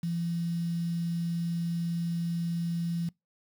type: tone with quantisation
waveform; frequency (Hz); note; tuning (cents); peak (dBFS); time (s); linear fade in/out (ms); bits
sine; 169.7; F3; -49; -28; 0.03-3.09; 5; 8
effects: noise-tail reverb RT60 0.2 s tail -25 dB re dry